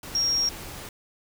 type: tone in noise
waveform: sine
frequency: 5588 Hz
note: F8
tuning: in tune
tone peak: -21 dBFS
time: 0.15-0.49 s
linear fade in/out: 2 ms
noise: pink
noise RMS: -39 dBFS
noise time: 0.03-0.89 s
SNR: +15 dB
effects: none